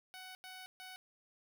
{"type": "tone bursts at uneven times", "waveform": "10% pulse", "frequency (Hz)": 746, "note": "F#5", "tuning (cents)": 14, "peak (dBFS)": -40, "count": 3, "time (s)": [[0.14, 0.35], [0.44, 0.66], [0.8, 0.96]], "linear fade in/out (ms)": 0, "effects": []}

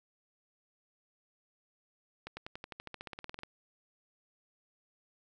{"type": "accelerating click train", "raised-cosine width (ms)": 0.3, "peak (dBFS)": -26, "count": 18, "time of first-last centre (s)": [2.27, 3.434], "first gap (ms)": 100, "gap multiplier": 0.95, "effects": []}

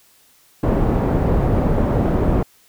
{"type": "low-pass noise", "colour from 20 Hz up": "pink", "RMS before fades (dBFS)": -17, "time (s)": [0.63, 2.43], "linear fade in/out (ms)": 5, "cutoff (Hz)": 640, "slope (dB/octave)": 12, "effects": ["white hiss -54 dBFS RMS until 2.68 s"]}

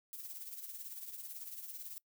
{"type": "noise with tremolo", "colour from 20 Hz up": "violet", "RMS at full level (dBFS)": -44, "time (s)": [0.13, 1.98], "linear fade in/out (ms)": 0, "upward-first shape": "triangle", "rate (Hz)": 18, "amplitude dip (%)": 65, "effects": ["noise-tail reverb RT60 0.1 s tail -23 dB re dry"]}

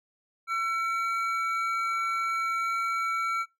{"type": "tone pair together", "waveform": "triangle", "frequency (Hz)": [1350.3, 2267], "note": ["E6", "C#7"], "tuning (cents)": [41, 38], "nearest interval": "major sixth", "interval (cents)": 897, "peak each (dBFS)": [-25, -32], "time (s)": [0.47, 3.46], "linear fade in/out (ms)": 50, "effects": ["noise-tail reverb RT60 0.2 s tail -22 dB re dry"]}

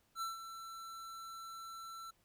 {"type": "tone with ADSR envelope", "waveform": "square", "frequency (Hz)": 1340, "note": "E6", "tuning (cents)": 28, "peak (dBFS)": -37, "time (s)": [0.15, 2.11], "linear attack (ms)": 66, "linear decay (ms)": 150, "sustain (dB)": -10, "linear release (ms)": 10, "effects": ["pink hiss -74 dBFS RMS until 2.24 s"]}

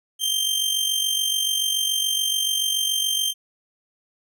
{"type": "tone with amplitude modulation", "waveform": "sawtooth", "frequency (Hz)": 3150, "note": "G7", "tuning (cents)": 8, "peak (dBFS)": -15, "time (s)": [0.19, 3.34], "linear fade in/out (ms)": 50, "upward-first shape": "sine", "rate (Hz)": 47, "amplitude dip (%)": 55, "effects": []}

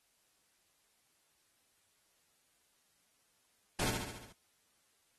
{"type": "noise with echo", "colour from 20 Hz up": "pink", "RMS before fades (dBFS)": -35, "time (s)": [3.79, 3.9], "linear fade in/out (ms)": 5, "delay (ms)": 71, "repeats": 6, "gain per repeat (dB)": -4, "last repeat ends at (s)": 4.326, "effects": ["white hiss -74 dBFS RMS until 5.18 s", "AAC 32 kbps"]}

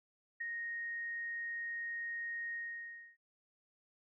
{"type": "tone with ADSR envelope", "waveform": "sine", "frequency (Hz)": 1864.7, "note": "A#6", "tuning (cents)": 0, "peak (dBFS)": -35, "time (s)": [0.4, 3.17], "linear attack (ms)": 12, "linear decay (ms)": 11, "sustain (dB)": -3, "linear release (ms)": 630, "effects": []}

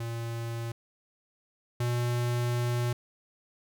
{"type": "tone pair in turn", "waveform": "square", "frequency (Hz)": [116.1, 120.96], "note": ["A#2", "B2"], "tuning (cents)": [-7, -36], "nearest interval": "minor second", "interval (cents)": 71, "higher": "second", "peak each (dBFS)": [-33, -27], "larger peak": "second", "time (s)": [[0, 0.72], [1.8, 2.93]], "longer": "second", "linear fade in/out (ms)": 5, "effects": []}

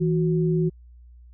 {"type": "tone pair together", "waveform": "sine", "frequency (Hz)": [162.5, 366.7], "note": ["E3", "F#4"], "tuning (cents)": [-24, -15], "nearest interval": "octave + major second", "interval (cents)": 1409, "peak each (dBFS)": [-20, -24], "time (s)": [0, 0.7], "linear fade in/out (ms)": 20, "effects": ["added 60 Hz sine -45 dBFS peak until 1.33 s"]}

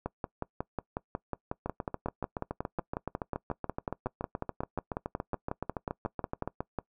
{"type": "two click trains", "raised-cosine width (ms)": 1, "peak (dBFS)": [-19, -18], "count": [35, 38], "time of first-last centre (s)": [[1.66, 6.476], [0.06, 6.787]], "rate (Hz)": [7.06, 5.5], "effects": ["noise-tail reverb RT60 0.1 s tail -22 dB re dry"]}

